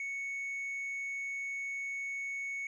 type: tone with tanh clipping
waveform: triangle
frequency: 2217 Hz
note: C#7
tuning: in tune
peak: -36 dBFS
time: 0-2.67 s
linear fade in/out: 2 ms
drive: 7 dB
effects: none